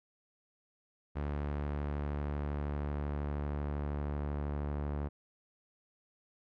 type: tone with low-pass filter sweep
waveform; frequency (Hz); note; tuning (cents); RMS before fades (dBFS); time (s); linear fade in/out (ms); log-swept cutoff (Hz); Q
sawtooth; 72.8; D2; -15; -36; 1.15-5.09; 20; 1800 to 1200; 0.74
effects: none